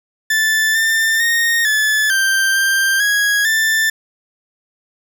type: tone with pitch steps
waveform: 40% pulse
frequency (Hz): 1757 / 1792 / 1853 / 1729 / 1571 / 1580 / 1657 / 1772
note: A6 / A6 / A#6 / A6 / G6 / G6 / G#6 / A6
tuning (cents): -3 / +31 / -11 / -31 / +3 / +13 / -4 / +12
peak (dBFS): -12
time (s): 0.3-3.9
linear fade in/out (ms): 5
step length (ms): 450
effects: none